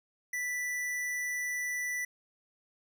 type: tone with hard clipping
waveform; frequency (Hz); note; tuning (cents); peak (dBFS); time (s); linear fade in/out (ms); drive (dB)
sine; 1975; B6; 0; -33; 0.33-2.05; 5; 17
effects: none